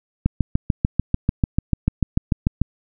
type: click train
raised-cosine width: 5 ms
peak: -4 dBFS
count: 17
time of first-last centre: 0.26-2.616 s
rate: 6.79 Hz
effects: none